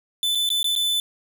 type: tone with dropouts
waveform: 45% pulse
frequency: 3509 Hz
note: A7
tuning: 5 cents flat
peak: -20 dBFS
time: 0.23-1 s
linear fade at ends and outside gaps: 1 ms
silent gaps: 0.35-0.354 / 0.491-0.502 / 0.63-0.643 / 0.753-0.761 s
effects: none